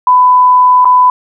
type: tone with dropouts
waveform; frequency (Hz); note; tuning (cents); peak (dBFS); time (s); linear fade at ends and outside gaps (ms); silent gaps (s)
sine; 1000; B5; +21; -3; 0.07-1.1; 2; 0.847-0.854
effects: none